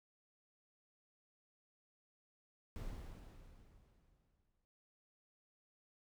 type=noise with exponential decay; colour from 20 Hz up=brown; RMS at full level=-44 dBFS; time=2.76-4.65 s; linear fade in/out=0 ms; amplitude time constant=410 ms; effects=none